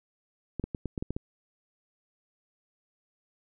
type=clicks; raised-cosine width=3 ms; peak=-19 dBFS; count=8; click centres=0.597 / 0.64 / 0.748 / 0.857 / 0.978 / 1.025 / 1.106 / 1.165 s; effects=none